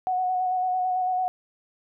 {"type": "tone with vibrato", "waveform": "sine", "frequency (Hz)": 737, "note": "F#5", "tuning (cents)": -7, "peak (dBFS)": -22, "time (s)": [0.07, 1.28], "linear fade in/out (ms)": 0, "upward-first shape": "square", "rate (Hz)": 9, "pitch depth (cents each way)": 17, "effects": []}